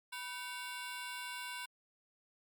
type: ring-modulated tone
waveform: 20% pulse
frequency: 1254 Hz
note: D#6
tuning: 13 cents sharp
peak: -33 dBFS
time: 0.12-1.66 s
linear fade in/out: 10 ms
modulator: 271 Hz
effects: MP3 96 kbps